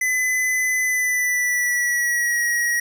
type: tone with pitch glide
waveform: square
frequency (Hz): 2014 to 1902.1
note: B6 to A#6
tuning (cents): +33 to +34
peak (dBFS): -19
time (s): 0.01-2.8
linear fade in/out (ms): 5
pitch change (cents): -99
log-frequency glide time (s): 0.83-2.42
effects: none